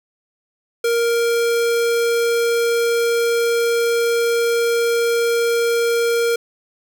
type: tone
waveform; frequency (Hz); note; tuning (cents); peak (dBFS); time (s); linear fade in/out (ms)
square; 467.4; A#4; +5; -16; 0.84-6.36; 5
effects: none